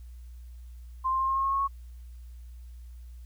sine tone with pitch steps, 1046.5 / 1054.4 / 1062.3 / 1070.3 / 1078.4 / 1086.5 / 1094.7 / 1103 Hz, C6 / C6 / C6 / C6 / C#6 / C#6 / C#6 / C#6, 0 / +13 / +26 / +39 / -48 / -35 / -22 / -9 cents, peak -24 dBFS, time 1.04-1.68 s, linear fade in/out 20 ms, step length 80 ms, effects added 60 Hz sine -42 dBFS peak until 3.25 s + white hiss -67 dBFS RMS until 3.25 s

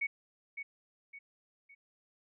sine tone with echo, 2228 Hz, C#7, 8 cents sharp, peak -30 dBFS, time 0.01-0.07 s, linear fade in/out 10 ms, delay 560 ms, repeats 3, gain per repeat -8 dB, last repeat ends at 1.75 s, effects none

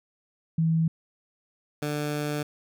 sine / 15% pulse tone pair in turn, 162.5 / 148.22 Hz, E3 / D3, -24 / +16 cents, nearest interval major second, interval 160 cents, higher first, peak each -20 / -21 dBFS, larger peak first, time 0.58-0.88 / 1.82-2.43 s, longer second, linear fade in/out 5 ms, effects none

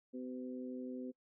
harmonic tone, 126.9 Hz, B2, 47 cents sharp, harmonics 2 / 3 / 4, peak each -42 / -49 / -50 dBFS, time 0.13-1.12 s, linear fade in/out 20 ms, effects noise-tail reverb RT60 0.1 s tail -23 dB re dry

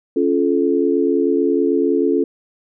sine chord, Db augmented, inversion none, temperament just, 277.2 / 346.5 / 433.1 Hz, Db4 / F4 / A4, 0 / -14 / -27 cents, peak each -18 dBFS, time 0.16-2.24 s, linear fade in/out 5 ms, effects none

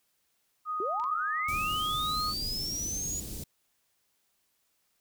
sine tone, 1244.5 Hz, D#6, in tune, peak -30 dBFS, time 0.65-2.34 s, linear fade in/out 50 ms
sine linear sweep, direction up, 350 to 6910 Hz, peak -32 dBFS, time 0.8-3.2 s, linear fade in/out 2 ms
clicks, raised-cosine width 0.2 ms, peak -32 dBFS, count 2, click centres 0.999 / 1.04 s
pink band-stop noise, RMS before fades -39 dBFS, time 1.48-3.44 s, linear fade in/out 5 ms, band 310 to 5700 Hz, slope 12 dB/octave
effects white hiss -74 dBFS RMS until 5 s

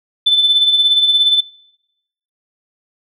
sine tone with tremolo, 3520 Hz, A7, in tune, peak -6 dBFS, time 0.26-1.41 s, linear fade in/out 10 ms, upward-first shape sine, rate 17 Hz, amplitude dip 50%, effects noise-tail reverb RT60 0.9 s tail -26 dB re dry + tanh soft clip ceiling -3 dBFS

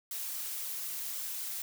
blue noise with flanger, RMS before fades -38 dBFS, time 0.11-1.62 s, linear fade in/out 2 ms, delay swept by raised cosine 1.1 to 3.5 ms, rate 3.8 Hz, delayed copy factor -0.5, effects none

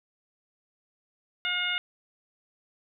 harmonic tone, 716 Hz, F5, 43 cents sharp, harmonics 1 / 2 / 3 / 4 / 5, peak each -43 / -32 / -31 / -31 / -34 dBFS, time 1.45-1.78 s, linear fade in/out 0 ms, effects none

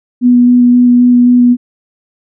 sine tone with vibrato, 245 Hz, B3, 14 cents flat, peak -3 dBFS, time 0.21-1.57 s, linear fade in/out 50 ms, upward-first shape square, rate 3.8 Hz, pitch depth 8 cents each way, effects none

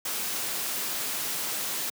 white noise, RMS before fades -31 dBFS, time 0.05-1.9 s, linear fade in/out 5 ms, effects high-pass 150 Hz 12 dB/octave

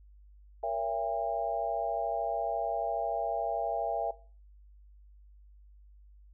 sine chord, A# diminished seventh, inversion none, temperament just, 466.2 / 559.4 / 671.3 / 805.5 Hz, A#4 / C#5 / E5 / G5, 0 / +16 / +31 / +47 cents, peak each -38 / -38 / -33 / -35 dBFS, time 0.63-4.11 s, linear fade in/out 5 ms, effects noise-tail reverb RT60 0.4 s tail -17 dB re dry + added 50 Hz sine -53 dBFS peak until 6.33 s

